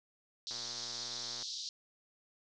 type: band-pass noise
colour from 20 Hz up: pink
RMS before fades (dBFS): -42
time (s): 0.47-1.69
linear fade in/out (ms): 0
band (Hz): 3800 to 5900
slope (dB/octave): 48
type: click train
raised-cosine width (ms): 0.5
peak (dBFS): -36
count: 110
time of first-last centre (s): 0.51-1.426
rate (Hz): 119
effects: none